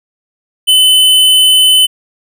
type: tone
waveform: square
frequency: 3028 Hz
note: F#7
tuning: 39 cents sharp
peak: -5 dBFS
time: 0.67-1.87 s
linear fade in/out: 20 ms
effects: none